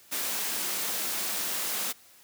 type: high-pass noise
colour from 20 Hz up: white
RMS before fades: -31 dBFS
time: 0.11-1.93 s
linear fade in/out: 20 ms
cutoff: 160 Hz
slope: 48 dB/octave
effects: white hiss -56 dBFS RMS until 2.23 s + high-pass 80 Hz 12 dB/octave